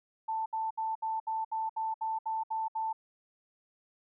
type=tone bursts; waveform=sine; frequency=886 Hz; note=A5; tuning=12 cents sharp; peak=-30 dBFS; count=11; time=0.28-2.93 s; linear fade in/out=10 ms; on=180 ms; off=67 ms; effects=none